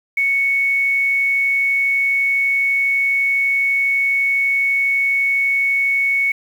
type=tone with quantisation; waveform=sine; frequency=2217 Hz; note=C#7; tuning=in tune; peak=-14 dBFS; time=0.17-6.32 s; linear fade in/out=5 ms; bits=7; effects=none